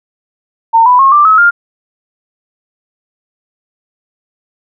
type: tone with pitch steps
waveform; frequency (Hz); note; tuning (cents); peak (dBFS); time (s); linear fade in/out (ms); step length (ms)
sine; 910 / 992.4 / 1082.2 / 1180.1 / 1286.9 / 1403.4; A#5 / B5 / C#6 / D6 / E6 / F6; -42 / +8 / -42 / +8 / -42 / +8; -3; 0.73-1.51; 20; 130
effects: none